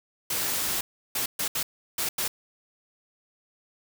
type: noise bursts at uneven times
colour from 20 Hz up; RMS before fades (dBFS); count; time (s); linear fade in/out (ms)
white; -28; 6; 0.3-0.81 / 1.15-1.26 / 1.39-1.48 / 1.55-1.63 / 1.98-2.09 / 2.18-2.28; 5
effects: none